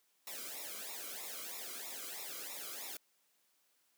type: noise with flanger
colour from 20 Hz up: white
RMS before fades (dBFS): -45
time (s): 0.27-2.97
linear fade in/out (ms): 2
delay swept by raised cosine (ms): 0.64 to 1.14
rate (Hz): 3.1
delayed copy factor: -0.9
effects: white hiss -75 dBFS RMS until 3.97 s + high-pass 200 Hz 12 dB/octave